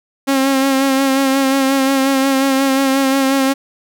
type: tone with vibrato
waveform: sawtooth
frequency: 269.9 Hz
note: C#4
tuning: 46 cents flat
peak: -8 dBFS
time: 0.27-3.54 s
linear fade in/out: 20 ms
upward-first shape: sine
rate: 5.6 Hz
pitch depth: 31 cents each way
effects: none